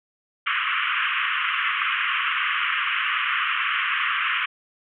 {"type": "band-pass noise", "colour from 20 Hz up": "pink", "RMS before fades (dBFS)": -24, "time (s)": [0.46, 4.46], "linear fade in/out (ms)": 10, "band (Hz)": [1100, 3100], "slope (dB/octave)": 96, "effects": []}